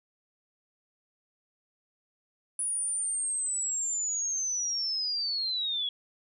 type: linear sweep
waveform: sine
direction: down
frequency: 9830 to 3322 Hz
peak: -28 dBFS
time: 2.59-5.89 s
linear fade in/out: 2 ms
effects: none